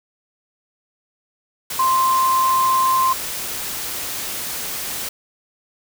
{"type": "tone in noise", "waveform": "sine", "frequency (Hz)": 1046.5, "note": "C6", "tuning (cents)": 0, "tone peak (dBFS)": -14, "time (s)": [1.79, 3.13], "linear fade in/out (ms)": 5, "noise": "white", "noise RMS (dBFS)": -27, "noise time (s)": [1.7, 5.09], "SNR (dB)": 10, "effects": []}